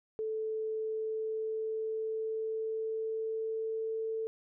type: tone with pitch glide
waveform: sine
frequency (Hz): 438 to 444.6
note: A4 to A4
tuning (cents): -8 to +18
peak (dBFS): -32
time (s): 0.19-4.27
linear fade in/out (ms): 0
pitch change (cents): +26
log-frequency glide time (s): 0.71-4.01
effects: none